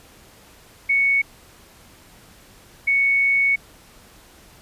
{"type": "tone pair in turn", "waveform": "sine", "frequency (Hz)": [2219, 2219], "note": ["C#7", "C#7"], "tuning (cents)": [1, 1], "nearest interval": "unison", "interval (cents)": 0, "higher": "neither", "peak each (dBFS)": -15, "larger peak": "neither", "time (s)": [[0.89, 1.22], [2.87, 3.56]], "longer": "second", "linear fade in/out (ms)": 10, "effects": ["pink hiss -49 dBFS RMS until 4.61 s", "resampled to 32000 Hz"]}